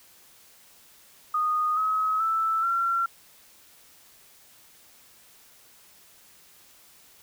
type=tone with pitch steps; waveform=sine; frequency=1236 / 1277.4 / 1320.1 / 1364.3 Hz; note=D#6 / D#6 / E6 / F6; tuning=-12 / +45 / +2 / -41 cents; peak=-22 dBFS; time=1.34-3.06 s; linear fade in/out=5 ms; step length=430 ms; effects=white hiss -55 dBFS RMS until 7.22 s